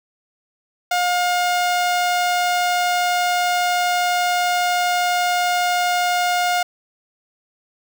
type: tone with notch filter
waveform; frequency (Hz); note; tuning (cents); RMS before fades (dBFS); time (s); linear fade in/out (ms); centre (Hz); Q
sawtooth; 713; F5; +36; -19; 0.91-6.63; 5; 11000; 1.7
effects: none